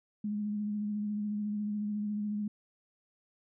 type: tone with vibrato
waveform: sine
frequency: 208.6 Hz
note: G#3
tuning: 8 cents sharp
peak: -31 dBFS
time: 0.24-2.48 s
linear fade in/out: 5 ms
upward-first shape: sine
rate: 14 Hz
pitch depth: 24 cents each way
effects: none